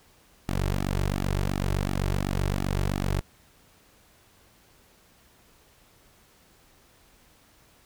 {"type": "tone with flanger", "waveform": "sawtooth", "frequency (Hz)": 47.82, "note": "G1", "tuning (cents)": -42, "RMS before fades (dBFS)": -27, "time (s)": [0.48, 3.21], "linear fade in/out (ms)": 10, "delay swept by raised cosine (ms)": [1.9, 4.1], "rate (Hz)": 2.8, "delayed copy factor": -1, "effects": ["pink hiss -59 dBFS RMS until 7.85 s"]}